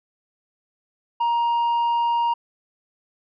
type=tone with tanh clipping; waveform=triangle; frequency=940 Hz; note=A#5; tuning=14 cents sharp; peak=-19 dBFS; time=1.2-2.34 s; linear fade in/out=10 ms; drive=8 dB; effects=none